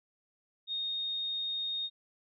sine tone, 3704 Hz, A#7, 12 cents flat, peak -32 dBFS, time 0.67-1.9 s, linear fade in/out 50 ms, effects none

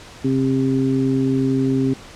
harmonic tone, 132.9 Hz, C3, 27 cents sharp, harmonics 1 / 2 / 3, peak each -22 / -17 / -24 dBFS, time 0.24-1.94 s, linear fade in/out 10 ms, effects pink hiss -40 dBFS RMS until 2.15 s + low-pass 7000 Hz 12 dB/octave

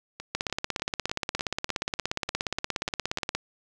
two click trains, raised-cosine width 0.2 ms, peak -20 / -10 dBFS, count 11 / 52, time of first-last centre 0.2-3.185 / 0.35-3.35 s, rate 3.35 / 17 Hz, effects none

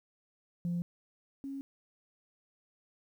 sine tone pair in turn, 173.5 / 274.1 Hz, F3 / C#4, -11 / -19 cents, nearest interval minor sixth, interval 792 cents, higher second, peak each -29 / -37 dBFS, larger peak first, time 0.65-0.82 / 1.44-1.61 s, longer neither, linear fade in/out 0 ms, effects tanh soft clip ceiling -28 dBFS + 11-bit

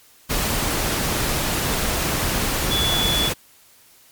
sine tone in noise, 3430 Hz, A7, 45 cents flat, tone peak -20 dBFS, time 2.7-3.3 s, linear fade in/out 20 ms, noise pink, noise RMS -22 dBFS, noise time 0.29-3.34 s, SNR -1 dB, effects white hiss -52 dBFS RMS until 4.11 s + MP3 96 kbps

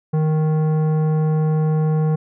sine tone with tanh clipping, 155.6 Hz, D#3, in tune, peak -17 dBFS, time 0.13-2.16 s, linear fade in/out 10 ms, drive 13 dB, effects none

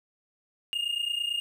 triangle tone pair together, 2815 / 2844 Hz, F7 / F7, +13 / +31 cents, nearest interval unison, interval 18 cents, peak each -30 / -28 dBFS, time 0.73-1.4 s, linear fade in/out 0 ms, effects none

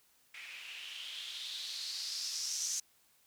violet noise with low-pass filter sweep, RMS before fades -41 dBFS, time 0.34-2.8 s, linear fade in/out 5 ms, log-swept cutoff 2300 to 6400 Hz, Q 4.7, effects white hiss -69 dBFS RMS until 3.26 s

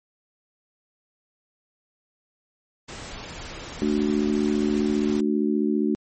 pink noise, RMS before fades -37 dBFS, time 2.88-5.21 s, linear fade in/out 10 ms
sine chord, D major, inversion second, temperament equal with one note detuned, 220 / 295 / 370 Hz, A3 / D4 / F#4, 0 / +8 / 0 cents, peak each -23 / -24 / -26 dBFS, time 3.82-5.95 s, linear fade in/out 0 ms
effects MP3 32 kbps

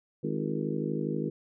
harmonic tone with a mistuned harmonic, 52.4 Hz, G#1, 16 cents sharp, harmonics 3 / 4 / 5 / 6 / 7 / 8 / 9, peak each -34 / -35 / -36 / -37 / -37 / -38 / -39 dBFS, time 0.23-1.3 s, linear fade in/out 10 ms, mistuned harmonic 7, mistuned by -62 cents, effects none

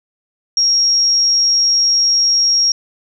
sine tone, 5590 Hz, F8, 1 cent sharp, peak -10 dBFS, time 0.57-2.72 s, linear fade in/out 2 ms, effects none

